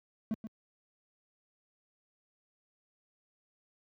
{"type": "tone with echo", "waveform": "triangle", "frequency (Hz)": 220, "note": "A3", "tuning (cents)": 0, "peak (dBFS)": -27, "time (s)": [0.31, 0.34], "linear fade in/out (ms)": 0, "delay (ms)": 130, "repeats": 1, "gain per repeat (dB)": -9, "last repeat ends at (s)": 0.47, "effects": ["high-pass 100 Hz 12 dB/octave"]}